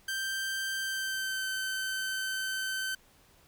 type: tone with pitch glide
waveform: sawtooth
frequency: 1568 to 1538.4 Hz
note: G6 to G6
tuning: 0 to -33 cents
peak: -28 dBFS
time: 0.08-2.95 s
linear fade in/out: 5 ms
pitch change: -33 cents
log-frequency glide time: 0.78-1.47 s
effects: pink hiss -62 dBFS RMS until 3.47 s